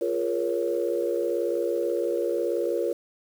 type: chord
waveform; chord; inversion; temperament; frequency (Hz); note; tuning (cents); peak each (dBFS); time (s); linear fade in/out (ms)
sine; Bb minor seventh; second; equal with one note detuned; 349.2 / 415.3 / 473.5 / 554.4; F4 / Ab4 / Bb4 / Db5; 0 / 0 / +27 / 0; -28 / -32 / -27 / -29; 0.01-2.93; 5
effects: tanh soft clip ceiling -13 dBFS + 8-bit